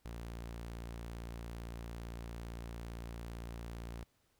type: tone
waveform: sawtooth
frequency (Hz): 57.7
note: A#1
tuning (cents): -17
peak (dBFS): -39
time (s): 0.05-4.04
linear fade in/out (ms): 5
effects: pink hiss -75 dBFS RMS until 4.39 s